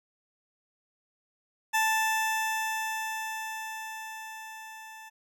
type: tone with level ramp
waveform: 20% pulse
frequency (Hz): 880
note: A5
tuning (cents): 0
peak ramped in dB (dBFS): -18 to -40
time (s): 1.73-5.1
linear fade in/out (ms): 20
effects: none